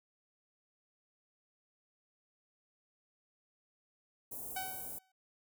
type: band-stop noise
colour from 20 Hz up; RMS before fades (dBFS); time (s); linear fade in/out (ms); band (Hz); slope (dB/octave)
white; -44; 4.31-4.99; 10; 790 to 8900; 24
type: tone with exponential decay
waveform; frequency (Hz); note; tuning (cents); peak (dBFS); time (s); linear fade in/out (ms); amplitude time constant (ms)
sawtooth; 756; F#5; +37; -32; 4.56-5.12; 5; 120
effects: none